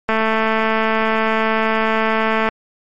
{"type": "click train", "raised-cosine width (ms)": 0.5, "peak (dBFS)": -3, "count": 531, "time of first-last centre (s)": [0.09, 2.488], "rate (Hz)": 221, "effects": ["MP3 48 kbps"]}